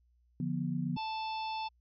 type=chord; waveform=sine; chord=B diminished; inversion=first; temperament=equal with one note detuned; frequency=146.83 / 174.61 / 242.8 Hz; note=D3 / F3 / B3; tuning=0 / 0 / -29 cents; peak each=-36 / -35 / -36 dBFS; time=0.4-0.97 s; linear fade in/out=2 ms
type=harmonic tone; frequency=880 Hz; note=A5; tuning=in tune; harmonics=1 / 3 / 4 / 5 / 6; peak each=-35 / -45 / -47 / -49 / -51 dBFS; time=0.96-1.69 s; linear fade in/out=20 ms
effects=added 60 Hz sine -66 dBFS peak until 1.8 s